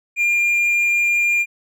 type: tone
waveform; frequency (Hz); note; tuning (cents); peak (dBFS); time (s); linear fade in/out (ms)
triangle; 2402; D7; +38; -13; 0.16-1.46; 50
effects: none